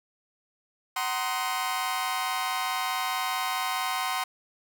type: chord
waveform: sawtooth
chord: C half-diminished seventh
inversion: second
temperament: just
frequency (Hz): 753.5 / 941.9 / 1046.5 / 1255.8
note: Gb5 / Bb5 / C6 / Eb6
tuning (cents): +31 / +18 / 0 / +16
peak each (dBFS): -28 / -32 / -27 / -32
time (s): 0.96-4.24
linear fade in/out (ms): 5
effects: none